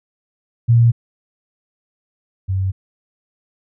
sine tone pair in turn, 117.4 / 95.11 Hz, A#2 / F#2, +13 / +48 cents, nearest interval major third, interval 365 cents, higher first, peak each -8 / -16 dBFS, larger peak first, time 0.68-0.92 / 2.48-2.72 s, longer neither, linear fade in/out 20 ms, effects none

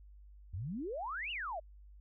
sine exponential two-way sweep, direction up then down, 77.78 to 2974 to 593 Hz, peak -37 dBFS, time 0.53-1.6 s, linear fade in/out 10 ms, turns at 1.31 s, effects added 50 Hz sine -53 dBFS peak until 2 s

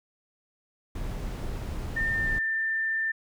brown noise, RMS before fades -33 dBFS, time 0.95-2.39 s, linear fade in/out 5 ms
sine tone with pitch glide, 1808 to 1787.2 Hz, A6 to A6, +47 to +27 cents, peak -25 dBFS, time 1.96-3.12 s, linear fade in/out 10 ms, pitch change -20 cents, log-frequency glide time 2.1-2.37 s
effects none

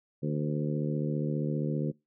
harmonic tone with a mistuned harmonic, 75 Hz, D2, 37 cents sharp, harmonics 2 / 3 / 4 / 5 / 6 / 7, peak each -30 / -34 / -36 / -38 / -40 / -41 dBFS, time 0.22-1.92 s, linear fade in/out 20 ms, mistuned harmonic 7, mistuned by -21 cents, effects noise-tail reverb RT60 0.2 s tail -22 dB re dry

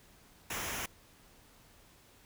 pink noise with comb filter, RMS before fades -38 dBFS, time 0.5-0.86 s, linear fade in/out 5 ms, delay 0.23 ms, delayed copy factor -0.55, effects pink hiss -61 dBFS RMS until 2.25 s

